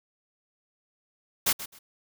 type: noise with echo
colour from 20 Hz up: white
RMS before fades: -23 dBFS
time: 1.46-1.53 s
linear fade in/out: 10 ms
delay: 130 ms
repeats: 2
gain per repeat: -14 dB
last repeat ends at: 1.79 s
effects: none